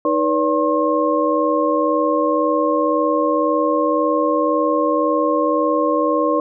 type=tone cluster; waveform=sine; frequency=310.9 / 491.1 / 573 / 1072 Hz; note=D#4 / B4 / D5 / C6; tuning=-1 / -10 / -43 / +42 cents; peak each=-20 dBFS; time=0.05-6.4 s; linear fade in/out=2 ms; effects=none